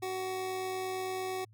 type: tone with amplitude modulation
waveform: 25% pulse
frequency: 374.5 Hz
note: F#4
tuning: 21 cents sharp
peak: -29 dBFS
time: 0.02-1.45 s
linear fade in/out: 10 ms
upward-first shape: sine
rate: 88.8 Hz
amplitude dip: 25%
effects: added 108 Hz sine -56 dBFS peak until 1.53 s